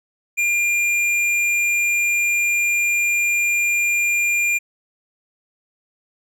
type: tone with hard clipping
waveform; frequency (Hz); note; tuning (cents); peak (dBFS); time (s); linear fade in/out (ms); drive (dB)
sine; 2400; D7; +37; -18; 0.37-4.59; 20; 9
effects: none